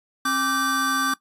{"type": "tone cluster", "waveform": "square", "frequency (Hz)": [267.7, 1169, 1546], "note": ["C4", "D6", "G6"], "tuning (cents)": [40, -8, -24], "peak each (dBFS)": [-29, -24, -26], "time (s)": [0.25, 1.14], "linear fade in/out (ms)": 5, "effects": ["noise-tail reverb RT60 0.1 s tail -17 dB re dry", "resampled to 32000 Hz"]}